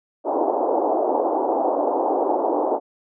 white band-pass noise, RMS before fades -21 dBFS, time 0.24-2.8 s, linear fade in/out 50 ms, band 290 to 880 Hz, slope 48 dB/octave, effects none

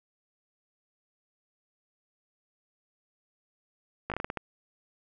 slowing click train, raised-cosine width 0.5 ms, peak -17 dBFS, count 8, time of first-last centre 4.1-4.373 s, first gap 17 ms, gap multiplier 1.27, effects none

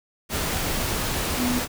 sine tone in noise, 246.9 Hz, B3, in tune, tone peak -22 dBFS, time 1.36-1.61 s, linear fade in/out 50 ms, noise pink, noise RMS -26 dBFS, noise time 0.29-1.68 s, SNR +1 dB, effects none

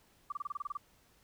sine tone bursts, 1168 Hz, D6, 10 cents flat, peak -34 dBFS, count 10, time 0.3-0.772 s, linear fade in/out 5 ms, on 22 ms, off 28 ms, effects pink hiss -67 dBFS RMS until 1.23 s

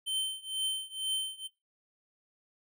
square tone with tremolo, 3095 Hz, G7, 23 cents flat, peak -28 dBFS, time 0.06-1.48 s, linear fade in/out 20 ms, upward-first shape triangle, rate 2.1 Hz, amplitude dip 95%, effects noise-tail reverb RT60 0.2 s tail -18 dB re dry

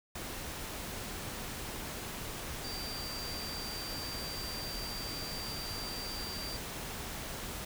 sine tone in noise, 4700 Hz, D8, 1 cent sharp, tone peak -41 dBFS, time 2.64-6.57 s, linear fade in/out 5 ms, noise pink, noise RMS -41 dBFS, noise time 0.15-7.65 s, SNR -3 dB, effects none

